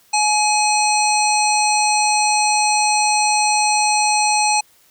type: harmonic tone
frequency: 844 Hz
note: G#5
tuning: 28 cents sharp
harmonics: 1 / 3 / 5 / 7 / 9 / 10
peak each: -16 / -21 / -23 / -24 / -26 / -26 dBFS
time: 0.13-4.61 s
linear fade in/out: 10 ms
effects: white hiss -54 dBFS RMS until 4.9 s